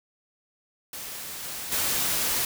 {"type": "noise with level steps", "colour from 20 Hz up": "white", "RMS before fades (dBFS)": [-37, -35, -26], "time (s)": [0.93, 2.45], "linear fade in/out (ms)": 2, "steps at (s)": [1.42, 1.71], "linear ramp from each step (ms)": 20, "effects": []}